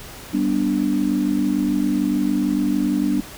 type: chord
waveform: sine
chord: G major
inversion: none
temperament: equal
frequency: 196 / 246.9 / 293.7 Hz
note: G3 / B3 / D4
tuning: 0 / 0 / 0 cents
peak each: -23 / -22 / -20 dBFS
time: 0.33-3.21 s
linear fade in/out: 10 ms
effects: pink hiss -38 dBFS RMS until 3.37 s